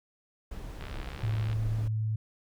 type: noise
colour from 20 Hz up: brown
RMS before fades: -39 dBFS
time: 0.51-1.88 s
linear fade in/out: 5 ms
type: click train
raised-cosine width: 0.3 ms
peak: -27 dBFS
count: 50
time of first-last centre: 0.81-1.53 s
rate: 68.1 Hz
type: tone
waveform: sine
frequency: 109.1 Hz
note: A2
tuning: 14 cents flat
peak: -27 dBFS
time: 1.23-2.16 s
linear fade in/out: 5 ms
effects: none